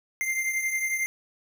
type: beating tone pair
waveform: square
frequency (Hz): 2093 / 2104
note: C7 / C7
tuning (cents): 0 / +9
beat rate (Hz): 11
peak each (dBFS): -27 / -34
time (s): 0.21-1.06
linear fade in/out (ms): 0
effects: none